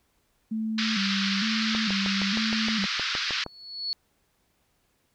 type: tone with vibrato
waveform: sine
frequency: 207.7 Hz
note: G#3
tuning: in tune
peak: -26 dBFS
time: 0.51-2.86 s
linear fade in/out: 10 ms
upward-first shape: square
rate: 1.1 Hz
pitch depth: 100 cents each way
type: band-pass noise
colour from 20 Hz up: white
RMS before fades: -29 dBFS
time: 0.78-3.44 s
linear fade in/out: 2 ms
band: 1200 to 5100 Hz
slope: 48 dB/octave
type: click train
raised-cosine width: 1 ms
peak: -20 dBFS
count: 12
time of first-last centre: 1.75-3.463 s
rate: 6.42 Hz
type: tone with exponential growth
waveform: sine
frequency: 4400 Hz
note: C#8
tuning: 14 cents flat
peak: -25 dBFS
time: 3.24-3.93 s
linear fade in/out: 0 ms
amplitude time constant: 150 ms
effects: pink hiss -70 dBFS RMS until 5.14 s